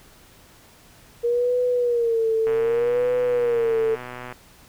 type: tone with vibrato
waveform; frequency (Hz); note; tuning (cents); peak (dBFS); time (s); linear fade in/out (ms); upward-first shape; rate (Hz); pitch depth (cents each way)
sine; 470; A#4; +14; -18; 1.23-3.96; 20; sine; 0.65; 93
type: click train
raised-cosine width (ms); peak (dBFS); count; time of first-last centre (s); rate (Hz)
0.5; -20; 231; 2.47-4.325; 124
effects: pink hiss -51 dBFS RMS until 4.68 s